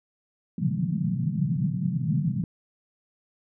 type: band-pass noise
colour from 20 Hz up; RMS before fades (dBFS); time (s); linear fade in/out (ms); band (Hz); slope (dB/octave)
pink; -26; 0.58-2.44; 2; 130 to 200; 48
effects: none